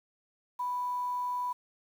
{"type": "tone with quantisation", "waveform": "sine", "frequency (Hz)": 987.8, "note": "B5", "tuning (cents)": 0, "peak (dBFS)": -30, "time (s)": [0.59, 1.53], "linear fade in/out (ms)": 10, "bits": 9, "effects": []}